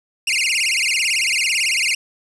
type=tone with vibrato; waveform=sawtooth; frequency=2435 Hz; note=D#7; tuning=38 cents flat; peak=-13 dBFS; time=0.27-1.95 s; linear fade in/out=5 ms; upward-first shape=sine; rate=18 Hz; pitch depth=280 cents each way; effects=resampled to 24000 Hz + 7-bit